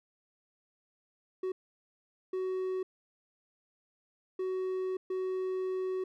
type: tone bursts at uneven times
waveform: triangle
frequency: 373.7 Hz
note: F#4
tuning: 17 cents sharp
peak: -29 dBFS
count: 4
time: 1.43-1.52 / 2.33-2.83 / 4.39-4.97 / 5.1-6.04 s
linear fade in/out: 5 ms
effects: none